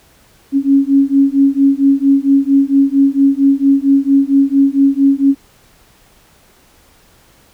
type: beating tone pair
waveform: sine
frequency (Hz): 273.7 / 278.1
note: C#4 / C#4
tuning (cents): -22 / +6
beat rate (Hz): 4.4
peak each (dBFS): -11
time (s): 0.52-5.35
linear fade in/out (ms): 50
effects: pink hiss -49 dBFS RMS until 7.53 s